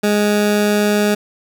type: tone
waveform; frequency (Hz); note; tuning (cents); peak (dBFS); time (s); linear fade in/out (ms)
20% pulse; 207.7; G#3; 0; -8; 0.03-1.15; 10
effects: none